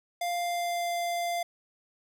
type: tone with pitch glide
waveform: square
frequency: 698.5 to 692.9 Hz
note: F5 to F5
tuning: 0 to -14 cents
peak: -29 dBFS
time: 0.21-1.43 s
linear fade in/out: 5 ms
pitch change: -14 cents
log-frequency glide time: 0.36-0.93 s
effects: none